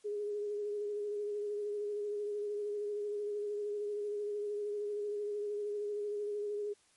sine tone with vibrato, 414.1 Hz, G#4, 5 cents flat, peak -34 dBFS, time 0.04-6.74 s, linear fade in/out 20 ms, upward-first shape sine, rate 13 Hz, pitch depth 25 cents each way, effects white hiss -68 dBFS RMS until 6.96 s + MP3 48 kbps

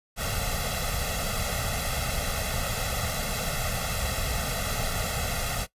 pink noise with comb filter, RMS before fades -29 dBFS, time 0.16-5.67 s, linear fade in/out 50 ms, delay 1.5 ms, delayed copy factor +1, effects noise-tail reverb RT60 0.1 s tail -18 dB re dry + resampled to 32000 Hz

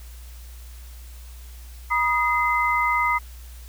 sine tone cluster, 963 / 1241 / 2057 Hz, B5 / D#6 / C7, -44 / -5 / -30 cents, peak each -23 dBFS, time 1.9-3.19 s, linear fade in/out 20 ms, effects added 60 Hz sine -38 dBFS peak until 3.68 s + white hiss -50 dBFS RMS until 3.68 s

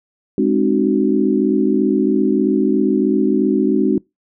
sine tone cluster, 207.8 / 262.8 / 305.9 / 373.3 Hz, G#3 / C4 / D#4 / F#4, +1 / +8 / -29 / +15 cents, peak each -18 dBFS, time 0.38-3.98 s, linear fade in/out 2 ms, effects noise-tail reverb RT60 0.2 s tail -25 dB re dry

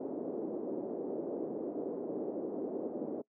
pink band-pass noise, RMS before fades -38 dBFS, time 0-3.22 s, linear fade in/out 10 ms, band 280 to 500 Hz, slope 24 dB/octave, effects noise-tail reverb RT60 0.1 s tail -22 dB re dry

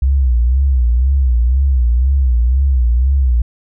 sine tone with vibrato, 63.5 Hz, B1, 49 cents sharp, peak -9 dBFS, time 0.02-3.42 s, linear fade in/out 5 ms, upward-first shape sine, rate 2 Hz, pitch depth 140 cents each way, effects none

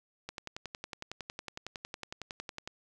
click train, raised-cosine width 0.2 ms, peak -22 dBFS, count 27, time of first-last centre 0.29-2.675 s, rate 10.9 Hz, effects none

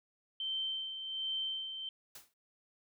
sine tone with tremolo, 3111 Hz, G7, 14 cents flat, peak -33 dBFS, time 0.4-1.89 s, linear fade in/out 2 ms, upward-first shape sine, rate 1.3 Hz, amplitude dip 55%
white noise with exponential decay, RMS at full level -46 dBFS, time 2.15-2.34 s, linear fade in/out 5 ms, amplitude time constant 41 ms
effects none

